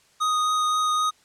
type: tone with vibrato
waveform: square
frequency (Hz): 1244.5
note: D#6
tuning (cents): 0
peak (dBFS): -21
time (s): 0.2-1.11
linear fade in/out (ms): 20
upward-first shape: triangle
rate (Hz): 3.8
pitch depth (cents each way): 10
effects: white hiss -59 dBFS RMS until 1.24 s + low-pass 8000 Hz 12 dB/octave